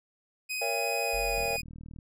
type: tone with pitch glide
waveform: sawtooth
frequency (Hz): 2508 to 2478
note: D#7 to D#7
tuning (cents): +13 to -8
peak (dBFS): -28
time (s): 0.49-1.62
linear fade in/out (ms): 20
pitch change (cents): -21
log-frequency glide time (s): 1.01-1.3
type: chord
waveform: triangle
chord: A# diminished seventh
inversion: none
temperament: just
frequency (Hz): 466.2 / 559.4 / 671.3 / 805.5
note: A#4 / C#5 / E5 / G5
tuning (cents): 0 / +16 / +31 / +47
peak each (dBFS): -33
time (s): 0.61-1.57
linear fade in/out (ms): 10
type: tone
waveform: triangle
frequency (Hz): 46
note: F#1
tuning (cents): -9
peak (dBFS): -33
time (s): 1.13-1.45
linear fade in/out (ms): 10
type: click train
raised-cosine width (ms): 5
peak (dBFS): -33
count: 25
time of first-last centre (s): 1.38-1.988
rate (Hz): 39.5
effects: none